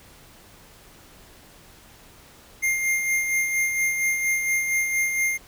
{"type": "tone with tremolo", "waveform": "square", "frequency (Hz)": 2114, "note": "C7", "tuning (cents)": 17, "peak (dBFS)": -20, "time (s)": [2.62, 5.38], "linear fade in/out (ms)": 20, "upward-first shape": "sine", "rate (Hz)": 4.3, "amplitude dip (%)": 45, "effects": ["pink hiss -50 dBFS RMS until 5.47 s"]}